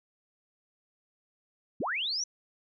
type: linear sweep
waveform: sine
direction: up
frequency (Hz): 123.6 to 6010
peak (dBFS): -29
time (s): 1.8-2.24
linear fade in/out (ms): 5
effects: none